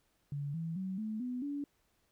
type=tone with pitch steps; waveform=sine; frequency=143 / 164.26 / 188.69 / 216.7 / 249 / 286 Hz; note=D3 / E3 / F#3 / A3 / B3 / D4; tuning=-46 / -6 / +34 / -26 / +14 / -46 cents; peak=-35 dBFS; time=0.32-1.64 s; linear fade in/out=2 ms; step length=220 ms; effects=pink hiss -75 dBFS RMS until 2.11 s